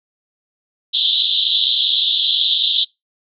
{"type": "band-pass noise", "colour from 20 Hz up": "pink", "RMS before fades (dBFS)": -17, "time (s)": [0.93, 2.85], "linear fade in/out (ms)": 20, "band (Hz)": [3200, 3900], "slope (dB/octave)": 96, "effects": ["noise-tail reverb RT60 0.2 s tail -25 dB re dry"]}